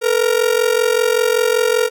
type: ring-modulated tone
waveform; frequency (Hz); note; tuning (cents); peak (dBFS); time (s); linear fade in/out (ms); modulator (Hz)
45% pulse; 466.9; A#4; +3; -10; 0.01-1.9; 50; 22.6
effects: none